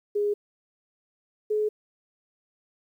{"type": "tone pair in turn", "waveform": "sine", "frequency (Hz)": [412.5, 425.3], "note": ["G#4", "G#4"], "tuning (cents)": [-12, 41], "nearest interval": "minor second", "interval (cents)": 53, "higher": "second", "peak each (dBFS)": -22, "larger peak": "neither", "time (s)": [[0.15, 0.34], [1.5, 1.69]], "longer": "neither", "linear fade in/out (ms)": 10, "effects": ["10-bit"]}